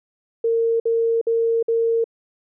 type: tone bursts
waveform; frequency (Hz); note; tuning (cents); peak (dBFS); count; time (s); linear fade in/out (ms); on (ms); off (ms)
sine; 458.5; A#4; -29; -16; 4; 0.44-2.042; 5; 360; 54
effects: none